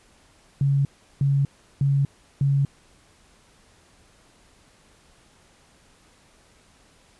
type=tone bursts; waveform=sine; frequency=139.2 Hz; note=C#3; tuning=8 cents sharp; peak=-17 dBFS; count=4; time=0.61-2.65 s; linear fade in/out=2 ms; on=240 ms; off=360 ms; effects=pink hiss -57 dBFS RMS until 7.19 s + resampled to 24000 Hz